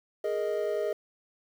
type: chord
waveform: triangle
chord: Ab suspended second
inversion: none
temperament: equal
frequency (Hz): 415.3 / 466.2 / 622.3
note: Ab4 / Bb4 / Eb5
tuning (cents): 0 / 0 / 0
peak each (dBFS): -29 / -32 / -29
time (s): 0.24-0.93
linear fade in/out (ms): 5
effects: 9-bit